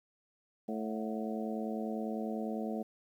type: harmonic tone with a mistuned harmonic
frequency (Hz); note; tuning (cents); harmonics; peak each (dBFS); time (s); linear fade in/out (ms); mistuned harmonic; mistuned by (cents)
110; A2; 0; 2 / 3 / 4 / 5 / 6 / 7; -36 / -43 / -42 / -44 / -45 / -45; 0.68-2.83; 10; 7; -74
effects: 11-bit